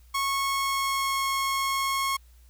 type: tone with pitch glide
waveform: sawtooth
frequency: 1099 to 1089.5 Hz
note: C#6 to C#6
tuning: -15 to -30 cents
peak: -21 dBFS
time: 0.14-2.17 s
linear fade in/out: 10 ms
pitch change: -15 cents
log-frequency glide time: 0.28-1.25 s
effects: added 60 Hz sine -51 dBFS peak until 2.49 s + white hiss -64 dBFS RMS until 2.49 s